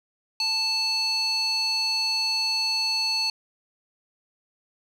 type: tone with band-pass filter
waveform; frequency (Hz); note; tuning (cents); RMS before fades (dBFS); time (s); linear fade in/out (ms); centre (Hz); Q
square; 880; A5; 0; -25; 0.4-3.3; 2; 4100; 6.2
effects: 10-bit